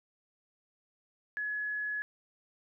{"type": "tone", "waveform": "sine", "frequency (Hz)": 1694, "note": "G#6", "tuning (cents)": 34, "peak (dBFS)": -32, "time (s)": [1.37, 2.02], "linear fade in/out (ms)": 0, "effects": []}